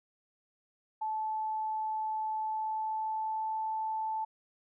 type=tone with pitch glide; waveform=sine; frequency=870 to 877.1 Hz; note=A5 to A5; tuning=-20 to -6 cents; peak=-31 dBFS; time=1.01-4.25 s; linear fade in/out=10 ms; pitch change=+14 cents; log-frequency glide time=2.38-3.59 s; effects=none